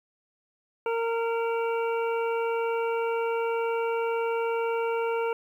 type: harmonic tone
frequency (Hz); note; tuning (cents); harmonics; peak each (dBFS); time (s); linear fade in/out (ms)
460.5; A#4; -21; 1 / 2 / 3 / 5 / 6; -26 / -32 / -36 / -40 / -42; 0.86-5.33; 2
effects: 10-bit